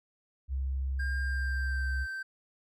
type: tone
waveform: sine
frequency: 66.7 Hz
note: C2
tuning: 34 cents sharp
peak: -29 dBFS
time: 0.48-2.07 s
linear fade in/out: 50 ms
type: tone with pitch glide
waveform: triangle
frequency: 1605 to 1556.6 Hz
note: G6 to G6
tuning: +40 to -13 cents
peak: -33 dBFS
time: 0.99-2.23 s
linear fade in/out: 10 ms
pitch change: -53 cents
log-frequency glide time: 1.2-1.92 s
effects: none